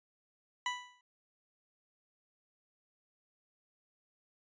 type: tone with exponential decay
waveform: 20% pulse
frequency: 987.8 Hz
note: B5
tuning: in tune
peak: -25 dBFS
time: 0.66-1.01 s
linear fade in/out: 2 ms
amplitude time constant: 76 ms
effects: resampled to 16000 Hz